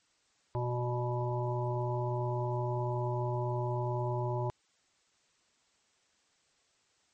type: harmonic tone with a mistuned harmonic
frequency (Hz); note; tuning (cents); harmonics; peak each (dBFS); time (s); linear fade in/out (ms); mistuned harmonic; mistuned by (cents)
122.8; B2; -9; 1 / 3 / 5 / 7 / 8; -32 / -37 / -39 / -40 / -41; 0.55-4.5; 0; 5; -26
effects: white hiss -71 dBFS RMS until 7.13 s + MP3 32 kbps